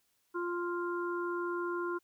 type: harmonic tone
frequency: 349.2 Hz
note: F4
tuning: in tune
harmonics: 1 / 3 / 4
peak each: -34 / -39 / -40 dBFS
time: 0.34-1.99 s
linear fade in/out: 20 ms
effects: white hiss -75 dBFS RMS until 2.03 s